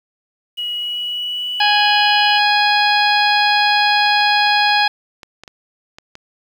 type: tone with pitch glide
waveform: sine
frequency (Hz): 2909 to 2956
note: F#7 to F#7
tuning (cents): -30 to -2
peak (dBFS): -20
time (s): 0.57-2.39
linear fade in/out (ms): 20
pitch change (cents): +28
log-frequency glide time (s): 0.73-1.49
type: harmonic tone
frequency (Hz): 830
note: G#5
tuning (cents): -1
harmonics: 1 / 2 / 3 / 4 / 5 / 6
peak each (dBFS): -15 / -18 / -20 / -21 / -22 / -23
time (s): 1.6-4.88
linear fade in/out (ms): 5
type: clicks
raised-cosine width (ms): 0.2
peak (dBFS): -19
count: 9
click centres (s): 4.061 / 4.209 / 4.469 / 4.692 / 5.232 / 5.436 / 5.478 / 5.985 / 6.154
effects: 7-bit